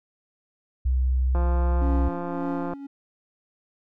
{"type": "tone", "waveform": "sine", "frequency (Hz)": 63.9, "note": "C2", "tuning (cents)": -40, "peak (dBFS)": -19, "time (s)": [0.85, 2.09], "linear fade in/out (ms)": 10}
{"type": "click train", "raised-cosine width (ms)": 1, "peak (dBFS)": -19, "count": 242, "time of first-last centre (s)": [1.35, 2.735], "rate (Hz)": 174}
{"type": "tone with tremolo", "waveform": "triangle", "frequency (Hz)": 278.5, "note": "C#4", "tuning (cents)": 8, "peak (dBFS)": -24, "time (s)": [1.81, 2.87], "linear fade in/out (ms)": 10, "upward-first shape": "triangle", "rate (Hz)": 1.8, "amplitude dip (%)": 75}
{"effects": []}